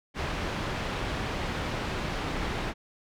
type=low-pass noise; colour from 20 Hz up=pink; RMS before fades=-32 dBFS; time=0.14-2.74 s; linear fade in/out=50 ms; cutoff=3300 Hz; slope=12 dB/octave; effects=none